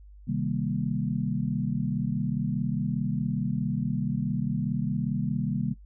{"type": "chord", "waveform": "sine", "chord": "C minor seventh", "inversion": "none", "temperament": "equal", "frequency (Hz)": [130.81, 155.56, 196, 233.1], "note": ["C3", "Eb3", "G3", "Bb3"], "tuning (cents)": [0, 0, 0, 0], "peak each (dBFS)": -31, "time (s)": [0.27, 5.74], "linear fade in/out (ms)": 20, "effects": ["noise-tail reverb RT60 0.1 s tail -17 dB re dry", "added 50 Hz sine -46 dBFS peak until 5.85 s"]}